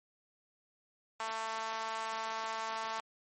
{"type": "tone with high-pass filter", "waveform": "sawtooth", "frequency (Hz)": 222.7, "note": "A3", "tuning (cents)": 21, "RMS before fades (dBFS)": -38, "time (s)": [1.2, 3], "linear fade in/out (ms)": 0, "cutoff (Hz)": 940, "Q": 2.6, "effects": ["MP3 32 kbps"]}